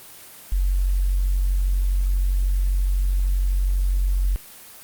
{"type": "tone", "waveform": "sine", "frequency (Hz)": 46.25, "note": "F#1", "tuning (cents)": 0, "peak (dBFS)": -17, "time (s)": [0.52, 4.36], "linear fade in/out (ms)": 0, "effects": ["white hiss -43 dBFS RMS until 4.83 s", "Opus 24 kbps"]}